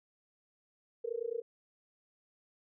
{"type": "tone with amplitude modulation", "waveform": "sine", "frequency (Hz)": 465.1, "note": "A#4", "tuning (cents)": -4, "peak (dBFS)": -30, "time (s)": [1.04, 1.42], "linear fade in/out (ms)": 10, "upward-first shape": "sine", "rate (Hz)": 29.3, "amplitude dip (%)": 100, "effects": []}